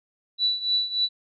sine tone with tremolo, 3953 Hz, B7, 1 cent sharp, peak -18 dBFS, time 0.38-1.09 s, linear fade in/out 50 ms, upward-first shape triangle, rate 3.4 Hz, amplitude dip 85%, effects none

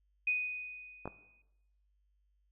sine tone with exponential decay, 2489 Hz, D#7, in tune, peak -27 dBFS, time 0.27-1.42 s, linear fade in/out 5 ms, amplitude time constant 250 ms
clicks, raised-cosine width 1 ms, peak -25 dBFS, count 2, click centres 1.056 / 1.076 s
effects noise-tail reverb RT60 0.9 s tail -17 dB re dry + added 50 Hz sine -70 dBFS peak until 2.51 s

